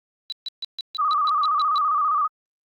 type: tone bursts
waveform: sine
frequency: 3951 Hz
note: B7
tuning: in tune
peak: -26 dBFS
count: 10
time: 0.3-1.78 s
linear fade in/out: 0 ms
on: 22 ms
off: 140 ms
type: tone with vibrato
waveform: sine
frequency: 1206 Hz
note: D6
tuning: 46 cents sharp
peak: -18 dBFS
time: 0.98-2.28 s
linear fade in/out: 20 ms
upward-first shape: square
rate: 15 Hz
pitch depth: 67 cents each way
effects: Opus 48 kbps